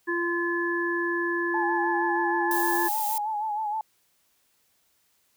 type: harmonic tone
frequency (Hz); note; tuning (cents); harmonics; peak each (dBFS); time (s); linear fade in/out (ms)
344; F4; -26; 1 / 3 / 5; -27 / -33 / -28; 0.07-2.89; 20
type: tone with vibrato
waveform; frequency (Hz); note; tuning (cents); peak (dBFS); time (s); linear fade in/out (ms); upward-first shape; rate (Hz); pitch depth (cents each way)
sine; 854; G#5; +48; -26; 1.54-3.81; 2; sine; 6.4; 61
type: noise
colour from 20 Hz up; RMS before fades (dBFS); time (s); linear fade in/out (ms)
violet; -31; 2.51-3.18; 2
effects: white hiss -68 dBFS RMS until 5.36 s